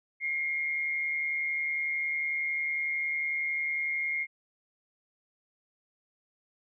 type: tone with amplitude modulation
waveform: sine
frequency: 2138 Hz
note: C7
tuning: 37 cents sharp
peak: -26 dBFS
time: 0.2-4.27 s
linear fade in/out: 50 ms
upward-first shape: sine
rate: 151 Hz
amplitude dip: 45%
effects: none